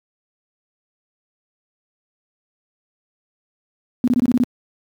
sine tone bursts, 246.9 Hz, B3, in tune, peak -12 dBFS, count 7, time 4.04-4.436 s, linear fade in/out 0 ms, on 36 ms, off 24 ms, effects high-pass 100 Hz 12 dB/octave + 8-bit

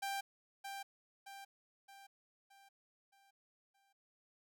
sawtooth tone with echo, 789 Hz, G5, 11 cents sharp, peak -34 dBFS, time 0.02-0.21 s, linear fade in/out 10 ms, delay 620 ms, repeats 6, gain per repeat -6 dB, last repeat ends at 3.93 s, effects none

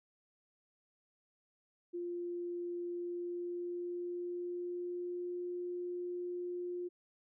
sine tone with pitch glide, 349.2 to 354.5 Hz, F4 to F4, 0 to +26 cents, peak -37 dBFS, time 1.93-6.89 s, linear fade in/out 20 ms, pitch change +26 cents, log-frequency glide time 2.85-5.42 s, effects none

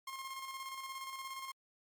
sawtooth tone with tremolo, 1068 Hz, C6, 35 cents sharp, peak -37 dBFS, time 0.07-1.52 s, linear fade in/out 5 ms, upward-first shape square, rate 17 Hz, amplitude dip 40%, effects MP3 96 kbps

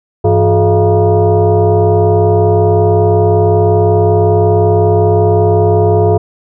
sine tone with frequency modulation, 164.2 Hz, E3, 6 cents flat, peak -6 dBFS, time 0.24-6.18 s, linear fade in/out 10 ms, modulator 263 Hz, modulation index 2, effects none

